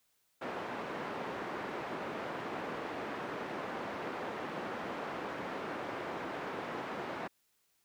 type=band-pass noise; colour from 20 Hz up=pink; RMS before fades=-40 dBFS; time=0.41-7.28 s; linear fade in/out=10 ms; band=290 to 1600 Hz; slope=12 dB/octave; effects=white hiss -75 dBFS RMS until 7.84 s